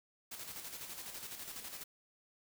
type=noise with tremolo; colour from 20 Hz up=white; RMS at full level=-45 dBFS; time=0.31-1.84 s; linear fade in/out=10 ms; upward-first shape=square; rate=12 Hz; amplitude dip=45%; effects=none